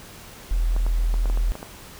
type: tone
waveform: sine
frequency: 41.2 Hz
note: E1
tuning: in tune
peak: -18 dBFS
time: 0.51-1.52 s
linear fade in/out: 0 ms
type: clicks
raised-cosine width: 1 ms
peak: -20 dBFS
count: 8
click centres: 0.764 / 0.865 / 1.141 / 1.257 / 1.299 / 1.374 / 1.554 / 1.629 s
effects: pink hiss -43 dBFS RMS until 1.99 s